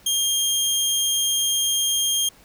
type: tone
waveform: 20% pulse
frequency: 3216 Hz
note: G7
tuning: 44 cents sharp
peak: -14 dBFS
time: 0.06-2.29 s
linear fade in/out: 5 ms
effects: pink hiss -52 dBFS RMS until 2.44 s